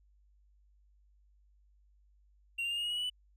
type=tone with pitch steps; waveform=triangle; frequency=2758 / 2788 / 2819 / 2850 / 2882 / 2914 / 2946 / 2978 Hz; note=F7 / F7 / F7 / F7 / F#7 / F#7 / F#7 / F#7; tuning=-22 / -4 / +16 / +34 / -46 / -27 / -8 / +11 cents; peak=-31 dBFS; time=2.58-3.1 s; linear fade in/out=10 ms; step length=65 ms; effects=added 50 Hz sine -63 dBFS peak until 3.36 s